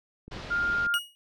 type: click train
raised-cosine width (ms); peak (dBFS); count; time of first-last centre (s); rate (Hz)
3; -31; 8; 0.28-0.868; 11.9
type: low-pass noise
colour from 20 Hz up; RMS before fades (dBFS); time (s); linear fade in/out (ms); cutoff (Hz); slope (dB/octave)
pink; -40; 0.31-0.87; 10; 4900; 24
type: tone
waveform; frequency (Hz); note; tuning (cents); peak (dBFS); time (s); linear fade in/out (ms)
sine; 1406; F6; +11; -24; 0.5-0.99; 20
type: tone with exponential decay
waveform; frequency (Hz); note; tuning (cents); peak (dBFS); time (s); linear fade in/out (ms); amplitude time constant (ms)
45% pulse; 2887; F#7; -43; -23; 0.94-1.15; 0; 45
effects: none